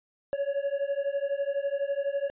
triangle beating tone pair, 554.4 / 566.4 Hz, C#5 / C#5, 0 / +37 cents, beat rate 12 Hz, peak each -28 dBFS, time 0.33-2.3 s, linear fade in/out 0 ms, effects resampled to 8000 Hz

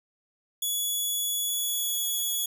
5% pulse tone with pitch glide, 3400 to 3377 Hz, G#7 to G#7, +40 to +28 cents, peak -19 dBFS, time 0.62-2.46 s, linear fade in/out 5 ms, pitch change -12 cents, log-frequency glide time 1.46-1.99 s, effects none

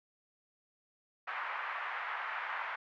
pink band-pass noise, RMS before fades -39 dBFS, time 1.27-2.76 s, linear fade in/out 10 ms, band 910 to 2100 Hz, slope 24 dB/octave, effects none

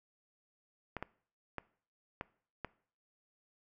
clicks, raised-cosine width 0.5 ms, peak -23 dBFS, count 5, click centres 0.967 / 1.026 / 1.583 / 2.211 / 2.647 s, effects noise-tail reverb RT60 0.5 s tail -21 dB re dry

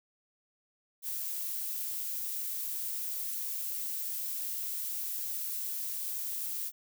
violet noise, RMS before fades -36 dBFS, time 1.02-6.72 s, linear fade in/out 50 ms, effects none

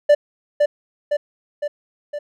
triangle tone with echo, 587.3 Hz, D5, in tune, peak -6 dBFS, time 0.09-0.15 s, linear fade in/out 10 ms, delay 510 ms, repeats 4, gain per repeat -4 dB, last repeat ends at 2.19 s, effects none

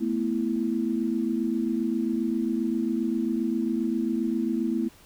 sine chord, A suspended second, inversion none, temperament just, 220 / 247.5 / 330 Hz, A3 / B3 / E4, 0 / +4 / +2 cents, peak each -28 / -28 / -28 dBFS, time 0-4.89 s, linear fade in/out 20 ms, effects pink hiss -54 dBFS RMS until 5.05 s

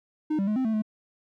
triangle tone with pitch steps, 307.2 / 196.3 / 212.4 / 260.7 / 221 / 215.3 Hz, D#4 / G3 / G#3 / C4 / A3 / A3, -22 / +3 / +39 / -6 / +8 / -37 cents, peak -21 dBFS, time 0.3-0.822 s, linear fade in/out 10 ms, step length 87 ms, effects none

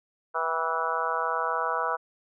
harmonic tone with a mistuned harmonic, 163.6 Hz, E3, 13 cents flat, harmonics 3 / 4 / 5 / 6 / 7 / 8 / 9, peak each -34 / -34 / -35 / -31 / -33 / -31 / -34 dBFS, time 0.34-1.97 s, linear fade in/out 20 ms, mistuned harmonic 5, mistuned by -49 cents, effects none

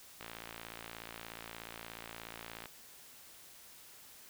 click train, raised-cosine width 0.3 ms, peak -28 dBFS, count 140, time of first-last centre 0.21-2.657 s, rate 56.8 Hz, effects white hiss -56 dBFS RMS until 4.29 s

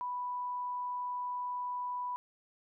sine tone, 987.8 Hz, B5, in tune, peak -34 dBFS, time 0.01-2.16 s, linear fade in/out 0 ms, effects none

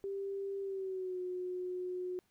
sine tone with pitch glide, 394 to 363.4 Hz, G4 to F#4, +9 to -31 cents, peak -36 dBFS, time 0.04-2.19 s, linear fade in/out 0 ms, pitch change -140 cents, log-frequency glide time 0.61-1.2 s, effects pink hiss -75 dBFS RMS until 2.3 s

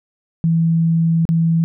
sine tone with dropouts, 164.81 Hz, E3, in tune, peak -12 dBFS, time 0.44-1.64 s, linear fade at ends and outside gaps 0 ms, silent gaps 1.253-1.29 s, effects none

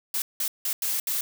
blue noise bursts at uneven times, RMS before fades -27 dBFS, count 5, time 0.14-0.22 / 0.4-0.48 / 0.65-0.73 / 0.82-1 / 1.07-1.21 s, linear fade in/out 2 ms, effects none

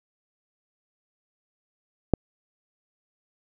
click, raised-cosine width 2 ms, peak -4 dBFS, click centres 2.137 s, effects none

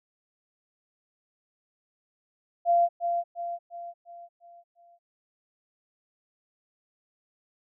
sine tone with echo, 690 Hz, F5, 21 cents flat, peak -18 dBFS, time 2.65-2.89 s, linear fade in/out 50 ms, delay 350 ms, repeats 6, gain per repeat -6 dB, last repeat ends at 4.99 s, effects none

